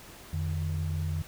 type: tone pair together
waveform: sine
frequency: 86.9 / 152.53 Hz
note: F2 / D#3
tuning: -8 / -34 cents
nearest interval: minor seventh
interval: 974 cents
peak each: -29 / -32 dBFS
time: 0.33-1.22 s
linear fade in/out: 5 ms
effects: tanh soft clip ceiling -20 dBFS + pink hiss -49 dBFS RMS until 1.27 s